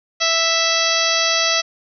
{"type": "harmonic tone", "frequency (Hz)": 659, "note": "E5", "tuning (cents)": -1, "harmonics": [1, 2, 3, 4, 5, 6, 7, 8, 9], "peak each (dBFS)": [-24, -24, -24, -24, -24, -24, -24, -24, -24], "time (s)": [0.2, 1.62], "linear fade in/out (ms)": 20, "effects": []}